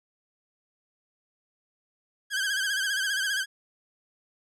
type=tone with vibrato; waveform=sawtooth; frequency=1591 Hz; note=G6; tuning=25 cents sharp; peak=-22 dBFS; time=2.3-3.46 s; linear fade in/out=50 ms; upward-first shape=sine; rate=15 Hz; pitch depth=81 cents each way; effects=low-pass 11000 Hz 12 dB/octave